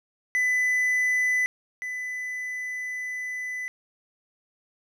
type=tone pair in turn; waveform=triangle; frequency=2000 / 2000 Hz; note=B6 / B6; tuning=+21 / +21 cents; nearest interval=unison; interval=0 cents; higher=neither; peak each=-19 / -28 dBFS; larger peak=first; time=0.35-1.46 / 1.82-3.68 s; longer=second; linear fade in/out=0 ms; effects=none